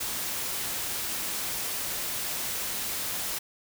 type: noise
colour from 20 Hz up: white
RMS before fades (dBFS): -32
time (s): 0-3.39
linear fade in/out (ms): 10
effects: none